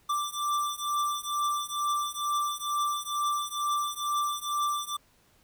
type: beating tone pair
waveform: square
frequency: 1174.7 / 1176.9 Hz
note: D6 / D6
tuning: 0 / +3 cents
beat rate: 2.2 Hz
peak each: -32 / -31 dBFS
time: 0.09-4.97 s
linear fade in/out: 10 ms
effects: pink hiss -64 dBFS RMS until 5.43 s

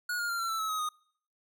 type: tone with pitch steps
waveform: square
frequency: 1451 / 1418.7 / 1387.1 / 1356.2 / 1326 / 1296.4 / 1267.6 / 1239.3 Hz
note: F#6 / F6 / F6 / E6 / E6 / E6 / D#6 / D#6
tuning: -34 / +27 / -12 / +49 / +10 / -29 / +32 / -7 cents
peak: -31 dBFS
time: 0.09-0.89 s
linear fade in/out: 5 ms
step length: 100 ms
effects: noise-tail reverb RT60 0.6 s tail -25 dB re dry

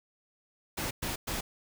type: noise bursts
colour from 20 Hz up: pink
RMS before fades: -34 dBFS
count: 3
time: 0.77-1.41 s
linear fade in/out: 10 ms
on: 140 ms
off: 110 ms
effects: none

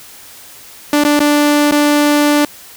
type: tone with dropouts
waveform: sawtooth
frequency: 293.7 Hz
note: D4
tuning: in tune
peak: -5 dBFS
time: 0.93-2.45 s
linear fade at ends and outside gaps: 2 ms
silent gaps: 1.038-1.049 / 1.193-1.203 / 1.712-1.721 s
effects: white hiss -37 dBFS RMS until 2.76 s

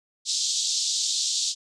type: band-pass noise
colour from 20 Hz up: pink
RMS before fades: -26 dBFS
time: 0.25-1.55 s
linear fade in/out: 50 ms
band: 3600 to 7700 Hz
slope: 48 dB/octave
effects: none

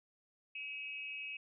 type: tone with amplitude modulation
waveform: sine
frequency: 2562 Hz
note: E7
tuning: 50 cents flat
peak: -37 dBFS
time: 0.55-1.37 s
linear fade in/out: 5 ms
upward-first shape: sine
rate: 268 Hz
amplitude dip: 85%
effects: none

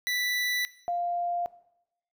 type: tone pair in turn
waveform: 25% pulse / sine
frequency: 1975.5 / 698.4 Hz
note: B6 / F5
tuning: 0 / 0 cents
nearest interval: octave + tritone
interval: 1800 cents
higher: first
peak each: -23 / -26 dBFS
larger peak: first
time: 0.07-0.65 / 0.88-1.46 s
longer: neither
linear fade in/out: 0 ms
effects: noise-tail reverb RT60 0.8 s tail -18 dB re dry

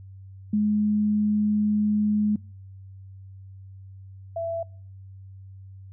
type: tone pair in turn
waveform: sine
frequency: 210 / 666.7 Hz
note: G#3 / E5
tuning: +19 / +19 cents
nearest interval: octave + minor sixth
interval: 2000 cents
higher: second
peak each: -19 / -26 dBFS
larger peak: first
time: 0.53-2.36 / 4.36-4.63 s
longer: first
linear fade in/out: 5 ms
effects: noise-tail reverb RT60 0.5 s tail -26 dB re dry + added 96 Hz sine -41 dBFS peak until 5.92 s

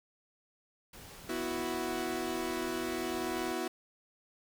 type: noise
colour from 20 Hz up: pink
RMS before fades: -50 dBFS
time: 0.93-3.52 s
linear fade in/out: 5 ms
type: chord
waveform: sawtooth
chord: B suspended fourth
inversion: none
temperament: equal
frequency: 246.9 / 329.6 / 370 Hz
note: B3 / E4 / F#4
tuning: 0 / 0 / 0 cents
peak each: -36 / -33 / -33 dBFS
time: 1.29-3.68 s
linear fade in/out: 5 ms
effects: none

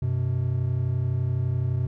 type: tone pair together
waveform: triangle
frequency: 95 / 126.81 Hz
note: F#2 / B2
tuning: +46 / +46 cents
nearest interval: perfect fourth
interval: 500 cents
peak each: -25 / -22 dBFS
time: 0.02-1.87 s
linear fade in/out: 5 ms
effects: none

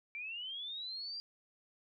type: linear sweep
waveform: sine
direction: up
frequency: 2314 to 4792 Hz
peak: -40 dBFS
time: 0.15-1.2 s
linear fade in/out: 0 ms
effects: none

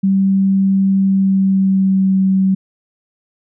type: tone with pitch glide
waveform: sine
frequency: 193.7 to 190.92 Hz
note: G3 to G3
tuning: -20 to -45 cents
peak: -10 dBFS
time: 0.03-2.55 s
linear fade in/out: 10 ms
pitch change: -25 cents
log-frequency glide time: 1-2.17 s
effects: none

